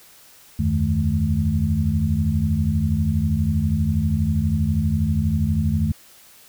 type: tone cluster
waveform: sine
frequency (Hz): 79.5 / 91.9 / 155.8 / 215.8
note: D#2 / F#2 / D#3 / A3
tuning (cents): +38 / -11 / +3 / -33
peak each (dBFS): -23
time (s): 0.59-5.92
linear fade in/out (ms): 5
effects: white hiss -49 dBFS RMS until 6.48 s